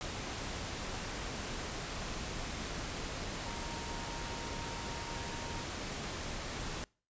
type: tone in noise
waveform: sine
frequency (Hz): 931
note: A#5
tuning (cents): -2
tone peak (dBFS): -47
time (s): 3.46-5.64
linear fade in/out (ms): 0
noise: pink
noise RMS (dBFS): -40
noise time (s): 0.01-6.84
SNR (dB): -10
effects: noise-tail reverb RT60 0.4 s tail -26 dB re dry + resampled to 16000 Hz